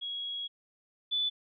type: tone pair in turn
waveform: sine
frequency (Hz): 3319 / 3482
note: G#7 / A7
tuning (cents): -2 / -19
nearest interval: minor second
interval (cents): 83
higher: second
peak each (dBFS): -34 / -27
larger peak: second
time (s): 0.01-0.48 / 1.11-1.3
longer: first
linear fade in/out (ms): 20
effects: none